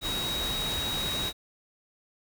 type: tone in noise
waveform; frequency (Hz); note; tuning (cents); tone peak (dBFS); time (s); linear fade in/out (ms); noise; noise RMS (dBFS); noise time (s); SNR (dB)
sine; 3808; A#7; +36; -30; 0.01-1.33; 50; pink; -34; 0.01-1.33; +1
effects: none